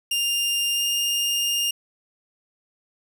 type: tone with pitch glide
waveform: sawtooth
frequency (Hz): 2802 to 2818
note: F7 to F7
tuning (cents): +5 to +15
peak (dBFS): -18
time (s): 0.11-1.71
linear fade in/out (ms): 5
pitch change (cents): +10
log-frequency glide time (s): 0.73-0.85
effects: none